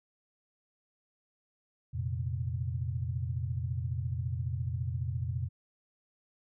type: chord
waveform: sine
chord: F suspended fourth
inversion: none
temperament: just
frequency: 87.31 / 116.41 / 130.96 Hz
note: F2 / Bb2 / C3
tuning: 0 / -2 / +2 cents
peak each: -35 / -35 / -36 dBFS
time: 1.93-5.49 s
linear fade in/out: 20 ms
effects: none